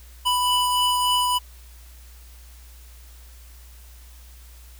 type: tone pair together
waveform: square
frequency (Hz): 990.8 / 2969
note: B5 / F#7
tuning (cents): +5 / +5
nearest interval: octave + perfect fifth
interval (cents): 1900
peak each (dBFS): -21 / -24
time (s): 0.25-1.39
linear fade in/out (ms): 20
effects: added 60 Hz sine -43 dBFS peak until 4.79 s + white hiss -52 dBFS RMS until 4.79 s